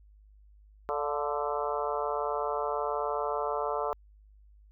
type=harmonic tone with a mistuned harmonic; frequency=146.83 Hz; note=D3; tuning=in tune; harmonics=3 / 4 / 5 / 6 / 7 / 8 / 9; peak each=-34 / -35 / -36 / -37 / -37 / -38 / -39 dBFS; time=0.89-3.93 s; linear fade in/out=0 ms; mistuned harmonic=5; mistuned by=-51 cents; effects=added 51 Hz sine -54 dBFS peak until 4.71 s